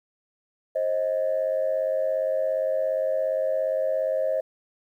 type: tone pair together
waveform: sine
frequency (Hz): 531 / 628.3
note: C5 / D#5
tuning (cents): +25 / +17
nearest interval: minor third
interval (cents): 292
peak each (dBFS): -24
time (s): 0.75-4.41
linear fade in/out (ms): 10
effects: tanh soft clip ceiling -16 dBFS + 10-bit